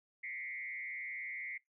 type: tone with frequency modulation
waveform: sine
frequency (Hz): 2106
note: C7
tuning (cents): +11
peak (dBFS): -40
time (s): 0.23-1.58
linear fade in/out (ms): 10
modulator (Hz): 130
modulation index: 1.1
effects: noise-tail reverb RT60 0.2 s tail -25 dB re dry